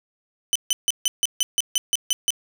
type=tone bursts; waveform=20% pulse; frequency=3017 Hz; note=F#7; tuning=33 cents sharp; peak=-12 dBFS; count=11; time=0.53-2.305 s; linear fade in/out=0 ms; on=25 ms; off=150 ms; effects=7-bit